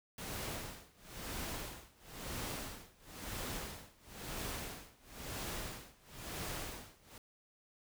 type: noise with tremolo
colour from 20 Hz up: pink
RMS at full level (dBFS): -41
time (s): 0.18-7.18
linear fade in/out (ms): 2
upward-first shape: sine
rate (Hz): 0.99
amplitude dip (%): 95
effects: none